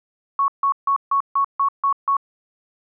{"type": "tone bursts", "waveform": "sine", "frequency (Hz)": 1108.7, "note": "C#6", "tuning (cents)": 0, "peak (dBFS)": -15, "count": 8, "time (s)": [0.39, 2.168], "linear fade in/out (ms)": 2, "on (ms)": 91, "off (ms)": 150, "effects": []}